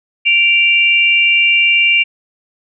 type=tone pair together; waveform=sine; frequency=2345 / 2784 Hz; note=D7 / F7; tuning=-3 / -6 cents; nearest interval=minor third; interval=297 cents; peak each=-11 dBFS; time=0.25-2.04 s; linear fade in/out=20 ms; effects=none